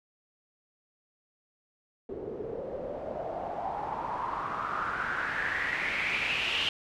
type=noise with low-pass filter sweep; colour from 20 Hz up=white; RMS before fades=-33 dBFS; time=2.09-6.69 s; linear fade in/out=2 ms; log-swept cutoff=390 to 3000 Hz; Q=6; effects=none